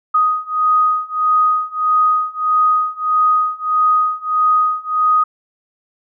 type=beating tone pair; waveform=sine; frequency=1247 / 1248.6 Hz; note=D#6 / D#6; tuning=+3 / +6 cents; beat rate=1.6 Hz; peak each=-16 / -15 dBFS; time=0.14-5.24 s; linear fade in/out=10 ms; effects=none